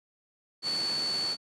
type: tone in noise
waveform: sine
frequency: 4463 Hz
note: C#8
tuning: 11 cents sharp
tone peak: -28 dBFS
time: 0.62-1.37 s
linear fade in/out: 50 ms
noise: pink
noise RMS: -38 dBFS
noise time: 0.62-1.37 s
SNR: +7 dB
effects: high-pass 200 Hz 12 dB/octave + resampled to 24000 Hz